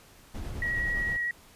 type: noise with tremolo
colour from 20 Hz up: brown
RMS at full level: -34 dBFS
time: 0.34-1.17 s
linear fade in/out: 10 ms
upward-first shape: triangle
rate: 9.6 Hz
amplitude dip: 35%
type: tone with vibrato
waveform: sine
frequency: 1910 Hz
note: A#6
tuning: 42 cents sharp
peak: -27 dBFS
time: 0.62-1.31 s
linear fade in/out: 2 ms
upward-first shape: square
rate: 11 Hz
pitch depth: 9 cents each way
effects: pink hiss -55 dBFS RMS until 1.55 s + resampled to 32000 Hz